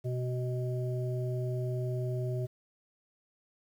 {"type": "harmonic tone", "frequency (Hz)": 125.2, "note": "B2", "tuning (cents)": 24, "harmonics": [1, 3, 5], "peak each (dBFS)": [-31, -38, -41], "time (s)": [0.04, 2.47], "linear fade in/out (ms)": 20, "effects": ["10-bit"]}